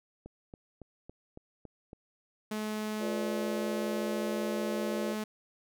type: click train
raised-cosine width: 2 ms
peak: -32 dBFS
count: 7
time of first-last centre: 0.26-1.931 s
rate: 3.59 Hz
type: tone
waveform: sawtooth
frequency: 214.3 Hz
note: A3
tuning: 45 cents flat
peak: -29 dBFS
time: 2.51-5.24 s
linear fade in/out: 5 ms
type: chord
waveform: sine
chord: B diminished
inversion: second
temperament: equal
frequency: 349.2 / 493.9 / 587.3 Hz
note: F4 / B4 / D5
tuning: 0 / 0 / 0 cents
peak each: -37 / -40 / -37 dBFS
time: 2.99-5.16 s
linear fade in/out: 50 ms
effects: none